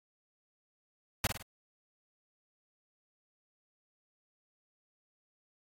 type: noise with echo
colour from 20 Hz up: pink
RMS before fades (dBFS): -29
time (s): 1.24-1.27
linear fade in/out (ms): 2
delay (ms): 52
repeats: 3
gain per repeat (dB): -7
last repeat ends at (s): 1.426
effects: AAC 48 kbps